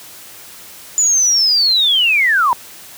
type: linear sweep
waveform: sine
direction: down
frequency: 7030 to 919 Hz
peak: -10 dBFS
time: 0.98-2.53 s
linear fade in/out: 0 ms
effects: white hiss -37 dBFS RMS until 2.97 s + high-pass 60 Hz 12 dB/octave